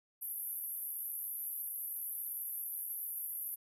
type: band-pass noise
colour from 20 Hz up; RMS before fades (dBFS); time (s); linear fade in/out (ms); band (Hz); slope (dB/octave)
white; -41; 0.21-3.56; 20; 11000 to 13000; 96
effects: none